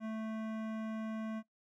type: tone with hard clipping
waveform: sine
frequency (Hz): 220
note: A3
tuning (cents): 0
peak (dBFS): -39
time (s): 0-1.43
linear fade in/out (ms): 50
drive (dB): 16
effects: noise-tail reverb RT60 0.1 s tail -20 dB re dry